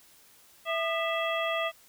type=harmonic tone with a mistuned harmonic; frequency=659.3 Hz; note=E5; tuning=in tune; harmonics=1 / 2 / 3 / 4 / 5; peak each=-30 / -33 / -35 / -36 / -37 dBFS; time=0.65-1.72 s; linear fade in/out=50 ms; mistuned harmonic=2; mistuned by=-140 cents; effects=white hiss -58 dBFS RMS until 1.88 s